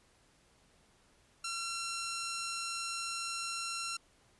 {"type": "tone", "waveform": "10% pulse", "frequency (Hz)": 1361, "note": "F6", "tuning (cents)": -45, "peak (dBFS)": -28, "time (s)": [1.44, 3.97], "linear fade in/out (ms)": 5, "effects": ["pink hiss -67 dBFS RMS until 4.39 s", "resampled to 24000 Hz"]}